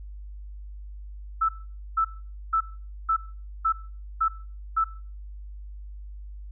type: tone bursts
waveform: sine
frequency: 1318.5 Hz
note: E6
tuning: in tune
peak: -19 dBFS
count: 7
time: 1.41-4.843 s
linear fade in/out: 10 ms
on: 79 ms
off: 480 ms
effects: noise-tail reverb RT60 0.4 s tail -17 dB re dry + added 50 Hz sine -37 dBFS peak until 6.51 s